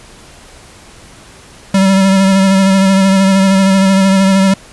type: tone with vibrato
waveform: square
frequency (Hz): 192.9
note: G3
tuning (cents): -28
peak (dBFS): -7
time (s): 1.74-4.54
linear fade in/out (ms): 5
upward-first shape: sine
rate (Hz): 13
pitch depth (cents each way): 27
effects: pink hiss -38 dBFS RMS until 4.72 s + resampled to 24000 Hz